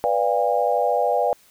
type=chord; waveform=sine; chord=B diminished seventh; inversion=none; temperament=equal with one note detuned; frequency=493.9 / 587.3 / 698.5 / 809.3 Hz; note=B4 / D5 / F5 / Ab5; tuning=0 / 0 / 0 / -45 cents; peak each=-23 dBFS; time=0.04-1.33 s; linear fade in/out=0 ms; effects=white hiss -55 dBFS RMS until 1.5 s